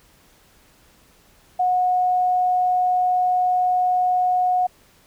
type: tone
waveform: sine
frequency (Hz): 729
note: F#5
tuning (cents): -26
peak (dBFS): -16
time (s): 1.59-4.67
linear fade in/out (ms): 10
effects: pink hiss -55 dBFS RMS until 5.06 s